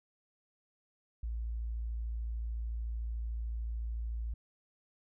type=tone; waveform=sine; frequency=56.8 Hz; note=A#1; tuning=44 cents flat; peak=-34 dBFS; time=1.23-4.34 s; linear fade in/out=5 ms; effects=none